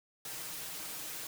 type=noise with comb filter; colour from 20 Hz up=white; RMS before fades=-42 dBFS; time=0.25-1.27 s; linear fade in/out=2 ms; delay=6.4 ms; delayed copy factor=+1; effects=none